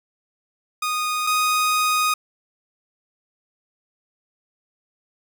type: tone pair in turn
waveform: sawtooth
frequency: 1237 / 1244.9 Hz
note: D#6 / D#6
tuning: -10 / +1 cents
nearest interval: unison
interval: 11 cents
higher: second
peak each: -18 / -14 dBFS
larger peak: second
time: 0.82-1.27 / 1.27-2.14 s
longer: second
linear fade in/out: 5 ms
effects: none